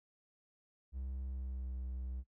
triangle tone with pitch glide, 65.41 to 63.47 Hz, C2 to B1, 0 to +48 cents, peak -37 dBFS, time 0.92-2.24 s, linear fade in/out 50 ms, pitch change -52 cents, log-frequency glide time 1.24-1.74 s, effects noise-tail reverb RT60 0.1 s tail -20 dB re dry

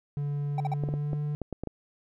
triangle tone with pitch glide, 144.2 to 147.91 Hz, D3 to D3, -31 to +13 cents, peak -26 dBFS, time 0.17-1.35 s, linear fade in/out 0 ms, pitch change +44 cents, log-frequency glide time 0.7-1.19 s
triangle tone bursts, 772 Hz, G5, 27 cents flat, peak -26 dBFS, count 3, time 0.58-0.738 s, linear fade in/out 2 ms, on 22 ms, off 46 ms
clicks, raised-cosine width 2 ms, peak -20 dBFS, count 8, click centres 0.837 / 0.888 / 0.939 / 1.132 / 1.417 / 1.527 / 1.636 / 1.673 s
effects none

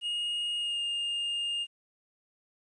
triangle tone with pitch glide, 2863 to 2824 Hz, F7 to F7, +42 to +19 cents, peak -28 dBFS, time 0.01-1.67 s, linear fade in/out 50 ms, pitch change -23 cents, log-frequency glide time 0.58-0.82 s, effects resampled to 22050 Hz + 11-bit

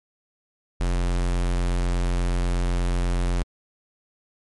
square tone, 44.12 Hz, F1, 18 cents sharp, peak -21 dBFS, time 0.8-3.43 s, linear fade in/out 10 ms, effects MP3 48 kbps

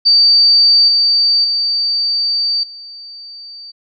sine tone with level steps, 4620 Hz, D8, 29 cents flat, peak -6 / -9 / -13 / -30 dBFS, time 0.05-3.72 s, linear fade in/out 20 ms, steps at 0.88 / 1.44 / 2.63 s, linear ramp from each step 5 ms, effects none

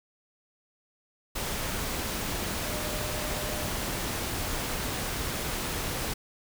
sine tone in noise, 604 Hz, D5, 48 cents sharp, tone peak -39 dBFS, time 2.65-3.68 s, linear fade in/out 10 ms, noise pink, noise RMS -32 dBFS, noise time 1.35-6.14 s, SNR -10 dB, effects none

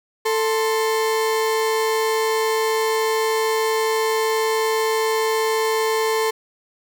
35% pulse tone pair together, 442.6 / 1050.3 Hz, A4 / C6, +10 / +6 cents, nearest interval octave + minor third, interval 1496 cents, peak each -17 / -24 dBFS, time 0.25-6.31 s, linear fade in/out 10 ms, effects none

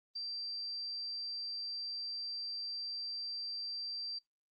sine tone, 4699 Hz, D8, in tune, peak -38 dBFS, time 0.15-4.19 s, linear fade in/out 10 ms, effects noise-tail reverb RT60 0.1 s tail -17 dB re dry + Opus 24 kbps

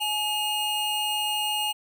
square tone pair together, 847 / 2849 Hz, G#5 / F7, +34 / +34 cents, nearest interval octave + major sixth, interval 2100 cents, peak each -30 / -27 dBFS, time 0-1.73 s, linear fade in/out 20 ms, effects none

